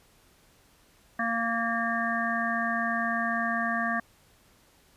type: harmonic tone with a mistuned harmonic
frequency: 231 Hz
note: A#3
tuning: 16 cents flat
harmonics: 1 / 3 / 5 / 7 / 8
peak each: -32 / -32 / -32 / -32 / -32 dBFS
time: 1.19-4 s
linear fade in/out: 5 ms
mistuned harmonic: 8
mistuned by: -29 cents
effects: pink hiss -61 dBFS RMS until 4.96 s + resampled to 32000 Hz